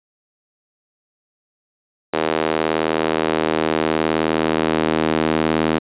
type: tone with high-pass filter sweep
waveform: sawtooth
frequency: 79.3 Hz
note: D#2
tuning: 33 cents sharp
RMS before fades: -19 dBFS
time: 2.13-5.79 s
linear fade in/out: 10 ms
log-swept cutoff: 420 to 280 Hz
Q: 1.4
effects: resampled to 8000 Hz